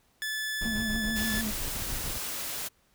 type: tone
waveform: sawtooth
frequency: 1733 Hz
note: A6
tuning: 27 cents flat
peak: -27 dBFS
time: 0.22-1.41 s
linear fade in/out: 0 ms
type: noise with tremolo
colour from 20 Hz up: brown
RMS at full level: -35 dBFS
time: 0.61-2.18 s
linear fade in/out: 5 ms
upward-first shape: square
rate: 7 Hz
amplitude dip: 50%
type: tone with vibrato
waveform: triangle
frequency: 220 Hz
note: A3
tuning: in tune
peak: -29 dBFS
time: 0.65-1.51 s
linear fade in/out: 5 ms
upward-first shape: sine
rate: 6.9 Hz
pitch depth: 63 cents each way
type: noise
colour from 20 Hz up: white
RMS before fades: -35 dBFS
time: 1.15-2.69 s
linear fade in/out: 20 ms
effects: pink hiss -67 dBFS RMS until 2.94 s